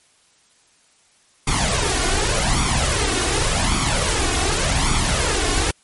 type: noise with flanger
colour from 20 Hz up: pink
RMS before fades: -19 dBFS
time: 1.47-5.71 s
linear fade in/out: 5 ms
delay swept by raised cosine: 0.87 to 2.77 ms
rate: 0.87 Hz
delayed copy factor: +0.65
effects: white hiss -57 dBFS RMS until 5.83 s + MP3 48 kbps